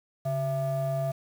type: ring-modulated tone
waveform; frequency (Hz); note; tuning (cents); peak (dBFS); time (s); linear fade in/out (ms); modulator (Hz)
triangle; 263.3; C4; +11; -21; 0.25-1.12; 10; 403
effects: 8-bit